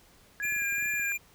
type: tone with vibrato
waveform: sine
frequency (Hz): 1661.2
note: G#6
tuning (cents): 0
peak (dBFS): -32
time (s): 0.4-1.12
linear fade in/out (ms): 0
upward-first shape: sine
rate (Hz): 2.5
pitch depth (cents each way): 42
type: tone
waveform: square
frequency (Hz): 2395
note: D7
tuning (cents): +33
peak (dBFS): -30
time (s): 0.42-1.18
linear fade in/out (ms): 20
type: clicks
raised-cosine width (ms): 3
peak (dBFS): -39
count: 10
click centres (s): 0.452 / 0.524 / 0.564 / 0.621 / 0.725 / 0.782 / 0.826 / 0.859 / 0.938 / 0.997
effects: pink hiss -59 dBFS RMS until 1.34 s